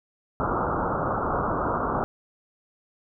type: low-pass noise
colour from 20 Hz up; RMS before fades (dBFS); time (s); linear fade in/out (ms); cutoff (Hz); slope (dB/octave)
white; -26; 0.4-2.04; 0; 1400; 96
effects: none